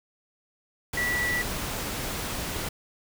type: tone in noise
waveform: sine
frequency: 1953 Hz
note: B6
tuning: 20 cents flat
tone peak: -25 dBFS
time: 0.97-1.42 s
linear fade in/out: 5 ms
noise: pink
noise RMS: -32 dBFS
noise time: 0.93-2.69 s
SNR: +4 dB
effects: none